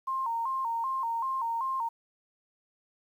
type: tone with vibrato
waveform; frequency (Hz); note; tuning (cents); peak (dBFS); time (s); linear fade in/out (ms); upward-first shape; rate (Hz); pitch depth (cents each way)
sine; 987.8; B5; 0; -28; 0.07-1.89; 10; square; 2.6; 120
effects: 10-bit